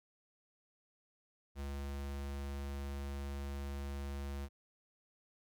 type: tone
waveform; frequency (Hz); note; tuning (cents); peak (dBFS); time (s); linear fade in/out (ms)
square; 69.9; C#2; +15; -40; 1.55-4.49; 50
effects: none